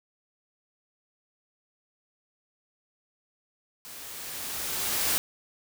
white noise with level ramp, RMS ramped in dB -44 to -25 dBFS, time 3.85-5.18 s, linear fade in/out 0 ms, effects none

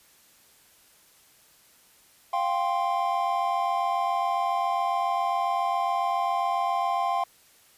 triangle chord, F suspended second, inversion none, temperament just, 698.5 / 785.8 / 1047.7 Hz, F5 / G5 / C6, 0 / +4 / +2 cents, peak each -26 dBFS, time 2.33-7.24 s, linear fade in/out 5 ms, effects white hiss -58 dBFS RMS until 7.77 s + resampled to 32000 Hz

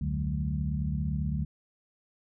sine tone cluster, 71.9 / 86.9 / 148.4 / 186.5 / 216.2 Hz, D2 / F2 / D3 / F#3 / A3, -36 / -8 / +18 / +14 / -30 cents, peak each -32 / -40 / -31 / -36 / -37 dBFS, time 0.01-1.45 s, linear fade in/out 5 ms, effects none

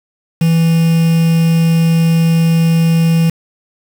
triangle tone with quantisation, 164.81 Hz, E3, in tune, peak -6 dBFS, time 0.41-3.3 s, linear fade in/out 5 ms, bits 4, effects none

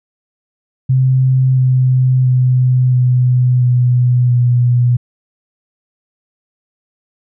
sine tone with pitch steps, 130.3 / 128.65 / 127.03 / 125.43 / 123.84 / 122.28 Hz, C3 / C3 / B2 / B2 / B2 / B2, -7 / -29 / +49 / +27 / +5 / -17 cents, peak -8 dBFS, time 0.89-4.97 s, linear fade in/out 10 ms, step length 680 ms, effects none

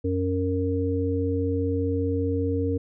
harmonic tone, 92.5 Hz, F#2, in tune, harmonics 1 / 3 / 5, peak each -26 / -27 / -27 dBFS, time 0.04-2.78 s, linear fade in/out 10 ms, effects none

